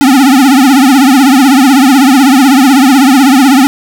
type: tone with vibrato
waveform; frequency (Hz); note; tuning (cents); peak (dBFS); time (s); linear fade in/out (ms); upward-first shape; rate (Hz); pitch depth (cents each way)
square; 267.8; C4; +40; -3; 0.01-3.67; 0; triangle; 16; 170
effects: none